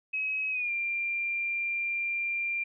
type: tone with pitch glide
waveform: sine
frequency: 2552 to 2381 Hz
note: D#7 to D7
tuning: +43 to +23 cents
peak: -28 dBFS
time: 0.13-2.64 s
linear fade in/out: 10 ms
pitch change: -120 cents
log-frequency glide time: 0.51-0.71 s
effects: none